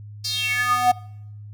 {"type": "tone with high-pass filter sweep", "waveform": "square", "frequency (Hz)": 246.9, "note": "B3", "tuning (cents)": 0, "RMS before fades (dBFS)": -21, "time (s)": [0.24, 0.92], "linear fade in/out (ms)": 10, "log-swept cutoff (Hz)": [5000, 680], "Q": 6.9, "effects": ["noise-tail reverb RT60 0.8 s tail -23 dB re dry", "added 104 Hz sine -36 dBFS peak until 1.53 s"]}